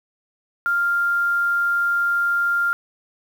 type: tone with quantisation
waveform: sine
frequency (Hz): 1396.9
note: F6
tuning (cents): 0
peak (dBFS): -17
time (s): 0.66-2.73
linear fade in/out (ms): 0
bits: 7
effects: none